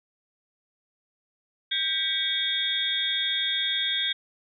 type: tone cluster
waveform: sine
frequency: 1585 / 1954 / 2246 / 3335 / 3653 Hz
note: G6 / B6 / C#7 / G#7 / A#7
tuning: +19 / -19 / +22 / +7 / -36 cents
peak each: -34 / -36 / -36 / -27 / -28 dBFS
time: 1.71-4.13 s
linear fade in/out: 10 ms
effects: none